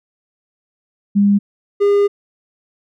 sine / triangle tone pair in turn, 202 / 405.3 Hz, G#3 / G#4, -48 / -42 cents, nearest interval octave, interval 1206 cents, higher second, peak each -9 / -8 dBFS, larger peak second, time 1.15-1.39 / 1.8-2.08 s, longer second, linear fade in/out 20 ms, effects none

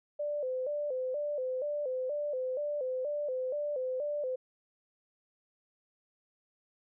sine tone with vibrato, 549 Hz, C#5, 17 cents flat, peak -31 dBFS, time 0.19-4.36 s, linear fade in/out 10 ms, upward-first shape square, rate 2.1 Hz, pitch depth 120 cents each way, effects none

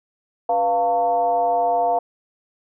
sine tone with frequency modulation, 698.5 Hz, F5, in tune, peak -16 dBFS, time 0.49-1.99 s, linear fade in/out 5 ms, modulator 208 Hz, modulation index 0.78, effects none

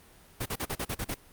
pink noise bursts, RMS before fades -32 dBFS, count 8, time 0.4-1.145 s, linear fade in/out 10 ms, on 59 ms, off 39 ms, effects pink hiss -56 dBFS RMS until 1.32 s + Opus 32 kbps

